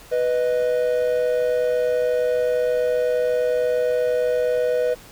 triangle tone pair together, 493.9 / 622.3 Hz, B4 / D#5, 0 / 0 cents, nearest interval major third, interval 400 cents, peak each -17 / -22 dBFS, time 0.11-4.95 s, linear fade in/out 20 ms, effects pink hiss -45 dBFS RMS until 5.11 s

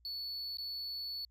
triangle tone with dropouts, 4435 Hz, C#8, in tune, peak -37 dBFS, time 0.05-1.25 s, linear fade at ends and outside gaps 1 ms, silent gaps 0.571-0.584 s, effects added 59 Hz sine -64 dBFS peak until 1.3 s

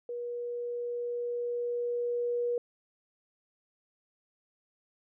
sine tone with level ramp, 480.8 Hz, B4, 46 cents flat, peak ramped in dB -34 to -27 dBFS, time 0.09-2.58 s, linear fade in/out 2 ms, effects none

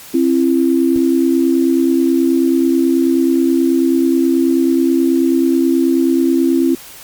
sine tone pair together, 266.5 / 335.8 Hz, C4 / E4, +32 / +32 cents, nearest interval major third, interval 400 cents, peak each -13 dBFS, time 0.14-6.75 s, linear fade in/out 5 ms, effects white hiss -36 dBFS RMS until 7.03 s + Opus 48 kbps

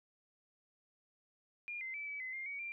sine tone with pitch steps, 2414 / 2072 / 2312 / 2290 / 2038 / 2114 / 2252 / 2370 Hz, D7 / C7 / D7 / D7 / C7 / C7 / C#7 / D7, +47 / -17 / -28 / -44 / -46 / +17 / +27 / +15 cents, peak -40 dBFS, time 1.68-2.72 s, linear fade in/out 0 ms, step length 130 ms, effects none

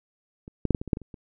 clicks, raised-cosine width 3 ms, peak -28 / -11 / -7 / -12 / -19 / -23 / -8 / -20 / -30 / -28 dBFS, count 10, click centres 0.479 / 0.653 / 0.707 / 0.748 / 0.815 / 0.877 / 0.932 / 0.971 / 1.017 / 1.142 s, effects none

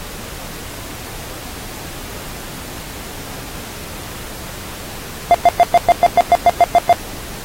triangle tone bursts, 697 Hz, F5, 4 cents flat, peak -3 dBFS, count 12, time 5.31-6.928 s, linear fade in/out 0 ms, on 34 ms, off 110 ms, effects pink hiss -31 dBFS RMS until 7.44 s + AAC 48 kbps

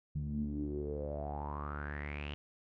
sawtooth tone with low-pass filter sweep, 73 Hz, D2, 10 cents flat, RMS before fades -39 dBFS, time 0.15-2.34 s, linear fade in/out 0 ms, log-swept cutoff 160 to 3000 Hz, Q 8.6, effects none

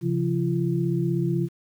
sine tone cluster, 135.4 / 171.6 / 341.8 Hz, C#3 / F3 / F4, -40 / -30 / -37 cents, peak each -25 / -25 / -27 dBFS, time 0.01-1.49 s, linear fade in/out 50 ms, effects 9-bit

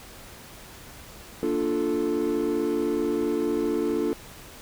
triangle chord, Bb major seventh, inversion none, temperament equal, 233.1 / 293.7 / 349.2 / 440 Hz, Bb3 / D4 / F4 / A4, 0 / 0 / 0 / 0 cents, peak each -30 / -25 / -25 / -25 dBFS, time 1.43-4.13 s, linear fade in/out 0 ms, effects tanh soft clip ceiling -15 dBFS + pink hiss -45 dBFS RMS until 4.61 s

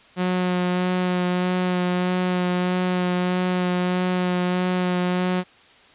sawtooth tone with vibrato, 180.9 Hz, F#3, 39 cents flat, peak -16 dBFS, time 0.16-5.44 s, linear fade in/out 50 ms, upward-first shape sine, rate 1.6 Hz, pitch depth 14 cents each way, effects white hiss -51 dBFS RMS until 5.94 s + resampled to 8000 Hz

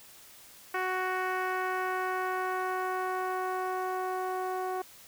10% pulse tone with low-pass filter sweep, 371.1 Hz, F#4, 5 cents sharp, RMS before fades -32 dBFS, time 0.74-4.82 s, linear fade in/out 5 ms, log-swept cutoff 2000 to 820 Hz, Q 1.1, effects white hiss -53 dBFS RMS until 5.07 s

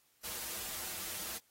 white noise with comb filter, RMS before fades -41 dBFS, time 0.23-1.39 s, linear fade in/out 20 ms, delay 7.2 ms, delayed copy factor -0.85, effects white hiss -71 dBFS RMS until 1.5 s + AAC 48 kbps

